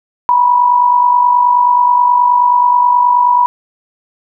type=tone with amplitude modulation; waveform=sine; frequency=978 Hz; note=B5; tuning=17 cents flat; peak=-4 dBFS; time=0.29-3.46 s; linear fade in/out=0 ms; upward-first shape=sine; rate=49.4 Hz; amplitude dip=55%; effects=none